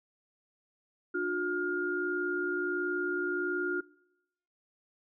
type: tone cluster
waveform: sine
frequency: 298.4 / 359.8 / 1415 Hz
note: D4 / F#4 / F6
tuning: +28 / -48 / +22 cents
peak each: -37 / -32 / -33 dBFS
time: 1.14-3.81 s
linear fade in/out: 10 ms
effects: noise-tail reverb RT60 0.9 s tail -25 dB re dry